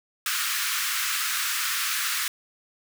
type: high-pass noise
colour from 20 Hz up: pink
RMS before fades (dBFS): -27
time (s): 0.26-2.28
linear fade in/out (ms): 2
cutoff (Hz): 1200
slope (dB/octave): 48
effects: none